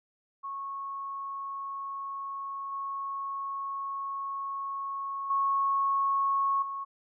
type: tone with level steps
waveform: sine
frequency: 1100 Hz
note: C#6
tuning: 14 cents flat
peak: -34 / -32 / -24 / -33 dBFS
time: 0.43-6.85 s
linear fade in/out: 20 ms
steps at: 2.72 / 5.3 / 6.62 s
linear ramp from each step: 5 ms
effects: none